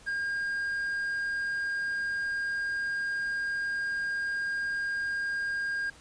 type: tone with ADSR envelope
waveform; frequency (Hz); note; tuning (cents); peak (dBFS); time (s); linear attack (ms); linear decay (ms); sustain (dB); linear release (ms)
triangle; 1614; G#6; -50; -25; 0.06-5.9; 27; 4; -2; 5
effects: pink hiss -54 dBFS RMS until 6 s + resampled to 22050 Hz